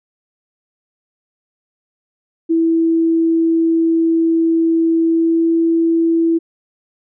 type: tone with pitch glide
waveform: sine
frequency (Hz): 328.7 to 330.8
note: E4 to E4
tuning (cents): -5 to +6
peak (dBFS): -11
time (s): 2.49-6.39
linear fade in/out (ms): 20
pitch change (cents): +11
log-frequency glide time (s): 5.05-5.51
effects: none